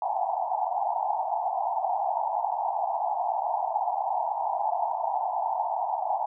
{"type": "band-pass noise", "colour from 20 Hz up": "white", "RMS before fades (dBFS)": -28, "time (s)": [0.02, 6.26], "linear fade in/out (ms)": 2, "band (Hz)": [680, 920], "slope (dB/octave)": 96, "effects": []}